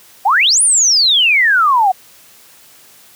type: exponential two-way sweep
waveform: sine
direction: up then down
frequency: 723 to 9956 to 723 Hz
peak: -8 dBFS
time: 0.25-1.92 s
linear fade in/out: 10 ms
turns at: 0.62 s
effects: white hiss -44 dBFS RMS until 3.15 s + high-pass 80 Hz 12 dB/octave